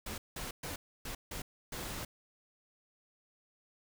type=noise bursts at uneven times; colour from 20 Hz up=pink; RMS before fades=-41 dBFS; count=6; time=0.06-0.18 / 0.36-0.51 / 0.63-0.76 / 1.05-1.15 / 1.31-1.42 / 1.72-2.05 s; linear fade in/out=5 ms; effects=none